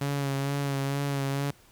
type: tone with vibrato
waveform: sawtooth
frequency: 139.5 Hz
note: C#3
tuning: 11 cents sharp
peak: -23 dBFS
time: 0.01-1.51 s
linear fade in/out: 5 ms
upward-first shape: sine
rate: 2.2 Hz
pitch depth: 29 cents each way
effects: pink hiss -58 dBFS RMS until 1.71 s